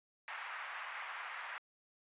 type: band-pass noise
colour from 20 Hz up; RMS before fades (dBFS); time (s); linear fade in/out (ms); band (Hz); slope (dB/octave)
white; -45; 0.28-1.58; 0; 850 to 2200; 24
effects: resampled to 8000 Hz